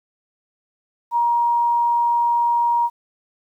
sine tone, 946 Hz, A#5, 25 cents sharp, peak -15 dBFS, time 1.11-2.9 s, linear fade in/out 50 ms, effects 9-bit

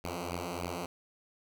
5% pulse beating tone pair, 85.8 / 89.1 Hz, F2 / F2, -30 / +35 cents, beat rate 3.3 Hz, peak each -27 dBFS, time 0.04-0.86 s, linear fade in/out 5 ms, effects none

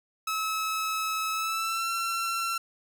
sawtooth tone with pitch glide, 1294 to 1353.6 Hz, E6 to E6, -32 to +45 cents, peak -24 dBFS, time 0.27-2.58 s, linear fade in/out 5 ms, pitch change +77 cents, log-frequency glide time 1.32-1.89 s, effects none

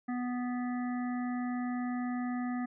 harmonic tone, 246.9 Hz, B3, in tune, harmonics 1 / 3 / 5 / 7 / 8, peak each -32 / -42 / -46 / -49 / -50 dBFS, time 0.08-2.66 s, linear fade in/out 10 ms, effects none

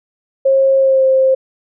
sine tone with pitch glide, 538 to 527.8 Hz, C5 to C5, +48 to +15 cents, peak -8 dBFS, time 0.45-1.35 s, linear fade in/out 10 ms, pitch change -33 cents, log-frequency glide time 0.78-1.05 s, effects none

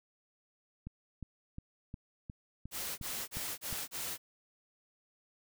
click train, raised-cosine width 5 ms, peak -30 dBFS, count 9, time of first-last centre 0.87-3.727 s, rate 2.8 Hz
white noise bursts, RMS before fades -39 dBFS, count 5, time 2.71-4.18 s, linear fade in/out 50 ms, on 270 ms, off 30 ms
effects none

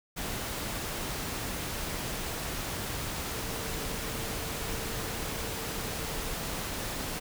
sine tone in noise, 451.2 Hz, A4, 44 cents sharp, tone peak -45 dBFS, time 3.3-6.36 s, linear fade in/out 20 ms, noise pink, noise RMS -35 dBFS, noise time 0.16-7.2 s, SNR -13 dB, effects none

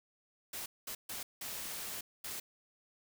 white noise bursts at uneven times, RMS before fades -42 dBFS, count 5, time 0.53-0.66 / 0.87-0.95 / 1.09-1.23 / 1.41-2.01 / 2.24-2.4 s, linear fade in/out 5 ms, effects none

